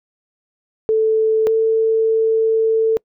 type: tone pair in turn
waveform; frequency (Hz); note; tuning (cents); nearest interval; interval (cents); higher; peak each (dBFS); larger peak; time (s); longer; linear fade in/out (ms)
sine; 440 / 445.4; A4 / A4; 0 / +21; unison; 21; second; -12; neither; 0.89-1.47 / 1.47-2.97; second; 0
effects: noise-tail reverb RT60 0.1 s tail -26 dB re dry